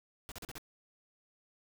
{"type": "noise bursts", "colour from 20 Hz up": "pink", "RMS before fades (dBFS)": -45, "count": 5, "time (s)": [0.29, 0.581], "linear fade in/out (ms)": 0, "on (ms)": 27, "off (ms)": 39, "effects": []}